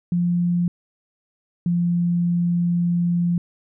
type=tone pair in turn; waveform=sine; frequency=174.61 / 173.4 Hz; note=F3 / F3; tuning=0 / -12 cents; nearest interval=unison; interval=12 cents; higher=first; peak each=-17 dBFS; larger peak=neither; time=0.12-0.68 / 1.66-3.38 s; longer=second; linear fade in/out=2 ms; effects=none